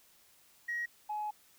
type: tone pair in turn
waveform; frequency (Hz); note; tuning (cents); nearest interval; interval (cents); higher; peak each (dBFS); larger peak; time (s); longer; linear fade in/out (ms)
sine; 1896 / 844.6; A#6 / G#5; +29 / +29; octave + major second; 1400; first; -32 / -33; first; 0.68-0.86 / 1.09-1.31; second; 10
effects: tanh soft clip ceiling -29 dBFS + white hiss -64 dBFS RMS until 1.58 s